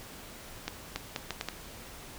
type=accelerating click train; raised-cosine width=0.2 ms; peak=-15 dBFS; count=6; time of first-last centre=0.68-1.487 s; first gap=280 ms; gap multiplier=0.72; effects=pink hiss -47 dBFS RMS until 2.18 s